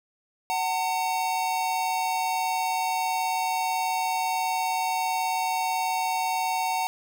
square tone pair together, 747 / 905.5 Hz, F#5 / A5, +16 / +49 cents, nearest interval minor third, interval 333 cents, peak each -28 dBFS, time 0.5-6.87 s, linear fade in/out 0 ms, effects none

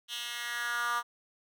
10% pulse tone with high-pass filter sweep, 238.6 Hz, A#3, 41 cents sharp, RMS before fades -34 dBFS, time 0.08-1.03 s, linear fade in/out 50 ms, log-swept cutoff 3000 to 1100 Hz, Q 3.5, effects none

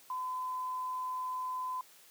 sine tone, 1016 Hz, B5, 49 cents sharp, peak -34 dBFS, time 0.1-1.81 s, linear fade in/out 2 ms, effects white hiss -59 dBFS RMS until 2.1 s + high-pass 200 Hz 12 dB/octave

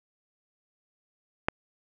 click, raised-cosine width 0.5 ms, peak -8 dBFS, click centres 1.485 s, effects none

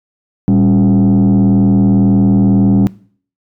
sine tone with frequency modulation, 196 Hz, G3, in tune, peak -4 dBFS, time 0.48-2.87 s, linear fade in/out 0 ms, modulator 81.9 Hz, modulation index 0.96, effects noise-tail reverb RT60 0.5 s tail -23 dB re dry + tanh soft clip ceiling -6 dBFS

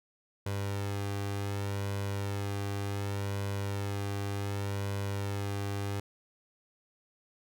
sawtooth tone with flanger, 100 Hz, G2, 35 cents sharp, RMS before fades -34 dBFS, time 0.46-6 s, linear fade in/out 5 ms, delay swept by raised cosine 2 to 2.54 ms, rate 0.67 Hz, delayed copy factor +0.5, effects none

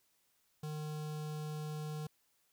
square tone with notch filter, 152.5 Hz, D#3, 34 cents flat, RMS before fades -41 dBFS, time 0.63-2.07 s, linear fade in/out 5 ms, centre 2000 Hz, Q 1.7, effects white hiss -75 dBFS RMS until 2.52 s

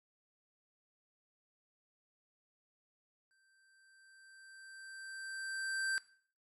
square tone with exponential growth, 1564 Hz, G6, 4 cents flat, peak -32 dBFS, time 3.31-5.98 s, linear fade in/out 0 ms, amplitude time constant 580 ms, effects noise-tail reverb RT60 0.5 s tail -19 dB re dry + MP3 48 kbps

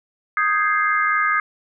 sine chord, Ab major seventh, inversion second, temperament equal with one note detuned, 1244.5 / 1577.1 / 1661.2 / 2093 Hz, Eb6 / G6 / Ab6 / C7, 0 / +10 / 0 / 0 cents, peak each -19 / -25 / -23 / -23 dBFS, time 0.37-1.4 s, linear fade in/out 2 ms, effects none

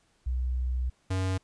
sine / square tone pair in turn, 62.7 / 93.94 Hz, B1 / F#2, +27 / +27 cents, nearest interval perfect fifth, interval 700 cents, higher second, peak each -26 / -27 dBFS, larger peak first, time 0.26-0.9 / 1.1-1.38 s, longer first, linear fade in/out 10 ms, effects pink hiss -68 dBFS RMS until 1.43 s + resampled to 22050 Hz

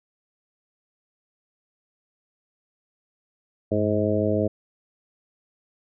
harmonic tone with a mistuned harmonic, 105.8 Hz, G#2, 33 cents sharp, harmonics 1 / 2 / 3 / 4 / 5 / 6, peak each -27 / -27 / -27 / -27 / -27 / -27 dBFS, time 3.71-4.48 s, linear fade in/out 10 ms, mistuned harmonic 1, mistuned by -90 cents, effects none

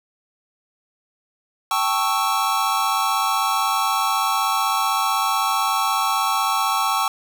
square chord, A dominant seventh, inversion third, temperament equal, 784 / 880 / 1108.7 / 1318.5 Hz, G5 / A5 / C#6 / E6, 0 / 0 / 0 / 0 cents, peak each -26 / -26 / -23 / -25 dBFS, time 1.71-7.08 s, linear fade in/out 2 ms, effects none

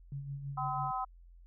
sine tone with tremolo, 139.3 Hz, C#3, 9 cents sharp, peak -36 dBFS, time 0.12-0.91 s, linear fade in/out 2 ms, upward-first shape sine, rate 6.1 Hz, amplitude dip 50%
harmonic tone, 255.7 Hz, C4, 40 cents flat, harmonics 3 / 4 / 5, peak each -36 / -37 / -38 dBFS, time 0.57-1.05 s, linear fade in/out 10 ms
effects added 43 Hz sine -53 dBFS peak until 1.46 s

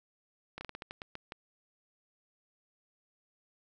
slowing click train, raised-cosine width 0.3 ms, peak -25 dBFS, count 10, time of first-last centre 0.58-1.321 s, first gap 30 ms, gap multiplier 1.24, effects none

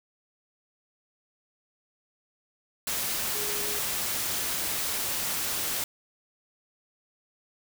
sine tone in noise, 415.3 Hz, G#4, in tune, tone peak -38 dBFS, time 3.35-3.79 s, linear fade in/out 2 ms, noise white, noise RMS -30 dBFS, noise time 2.87-5.84 s, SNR -11 dB, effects none

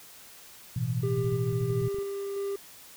sine chord, A suspended second, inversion none, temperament just, 110 / 123.75 / 165 Hz, A2 / B2 / E3, 0 / +4 / +2 cents, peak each -34 / -28 / -34 dBFS, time 0.76-1.89 s, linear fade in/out 5 ms
triangle tone with tremolo, 397.5 Hz, G4, 24 cents sharp, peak -27 dBFS, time 1.03-2.56 s, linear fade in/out 5 ms, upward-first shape square, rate 1.5 Hz, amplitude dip 25%
clicks, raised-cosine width 5 ms, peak -31 dBFS, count 10, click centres 1.181 / 1.243 / 1.325 / 1.526 / 1.612 / 1.711 / 1.817 / 1.88 / 1.945 / 1.986 s
effects white hiss -50 dBFS RMS until 2.96 s

